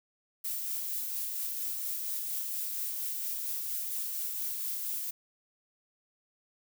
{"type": "noise with tremolo", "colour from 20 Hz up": "violet", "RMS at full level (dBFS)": -34, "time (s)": [0.44, 5.11], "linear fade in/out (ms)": 10, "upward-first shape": "sine", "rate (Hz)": 4.3, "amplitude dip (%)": 25, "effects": []}